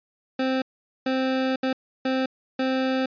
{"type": "tone bursts at uneven times", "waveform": "25% pulse", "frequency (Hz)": 261.6, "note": "C4", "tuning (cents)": 0, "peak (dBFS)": -18, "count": 5, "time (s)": [[0.39, 0.62], [1.06, 1.56], [1.63, 1.73], [2.05, 2.26], [2.59, 3.06]], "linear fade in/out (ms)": 5, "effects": ["resampled to 11025 Hz"]}